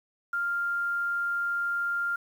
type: tone with quantisation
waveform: sine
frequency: 1396.9 Hz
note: F6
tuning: in tune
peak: -26 dBFS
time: 0.33-2.16 s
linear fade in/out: 5 ms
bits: 9
effects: none